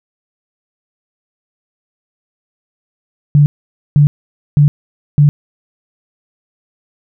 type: tone bursts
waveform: sine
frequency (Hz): 146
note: D3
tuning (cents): -10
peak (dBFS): -4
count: 4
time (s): 3.35-5.29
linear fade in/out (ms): 0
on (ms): 110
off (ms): 500
effects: none